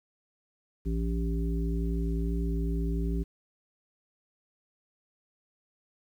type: harmonic tone with a mistuned harmonic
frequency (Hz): 56.1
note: A1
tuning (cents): +34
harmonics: 1 / 3 / 5 / 7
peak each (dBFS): -28 / -33 / -37 / -39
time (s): 0.85-3.24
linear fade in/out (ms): 20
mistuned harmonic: 1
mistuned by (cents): +25
effects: 10-bit